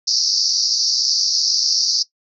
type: band-pass noise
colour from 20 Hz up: pink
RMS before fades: -18 dBFS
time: 0.07-2.03 s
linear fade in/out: 10 ms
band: 4500 to 5800 Hz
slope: 96 dB/octave
effects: noise-tail reverb RT60 0.1 s tail -18 dB re dry

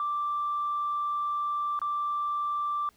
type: tone with dropouts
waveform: sine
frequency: 1174.7 Hz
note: D6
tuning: in tune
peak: -26 dBFS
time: 0-2.89 s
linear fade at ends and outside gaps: 1 ms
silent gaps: 1.791-1.816 s
effects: tanh soft clip ceiling -22 dBFS + pink hiss -64 dBFS RMS until 2.96 s

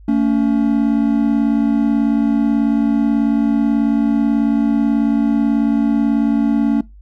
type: tone pair together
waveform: triangle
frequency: 224.2 / 282.5 Hz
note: A3 / C#4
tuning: +33 / +33 cents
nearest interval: major third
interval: 400 cents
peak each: -13 dBFS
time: 0.08-6.81 s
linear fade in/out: 5 ms
effects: noise-tail reverb RT60 0.2 s tail -21 dB re dry + added 50 Hz sine -38 dBFS peak until 7.01 s

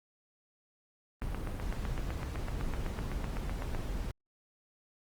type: noise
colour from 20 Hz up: brown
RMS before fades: -36 dBFS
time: 1.22-4.11 s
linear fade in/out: 0 ms
type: click train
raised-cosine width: 0.5 ms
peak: -24 dBFS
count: 21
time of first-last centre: 1.22-3.748 s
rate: 7.91 Hz
effects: Opus 32 kbps

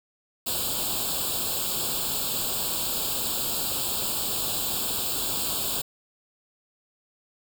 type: noise with comb filter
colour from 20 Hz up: white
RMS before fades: -28 dBFS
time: 0.46-5.82 s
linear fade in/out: 10 ms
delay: 0.25 ms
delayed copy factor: +1
effects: none

